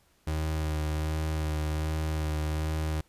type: tone with vibrato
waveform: 35% pulse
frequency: 77.5 Hz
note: D#2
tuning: 6 cents flat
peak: -26 dBFS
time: 0.27-3.01 s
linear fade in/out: 5 ms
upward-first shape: sine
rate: 1.3 Hz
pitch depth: 18 cents each way
effects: pink hiss -66 dBFS RMS until 3.08 s + resampled to 32000 Hz